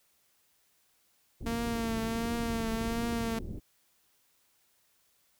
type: low-pass noise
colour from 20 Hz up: pink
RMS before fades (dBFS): -39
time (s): 1.4-3.6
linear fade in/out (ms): 20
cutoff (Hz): 390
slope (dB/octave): 24
type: tone with vibrato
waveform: sawtooth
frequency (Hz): 229.2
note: A#3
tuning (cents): -29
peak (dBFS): -27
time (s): 1.46-3.39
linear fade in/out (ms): 5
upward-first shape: triangle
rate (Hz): 1.4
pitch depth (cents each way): 42
effects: white hiss -70 dBFS RMS until 5.39 s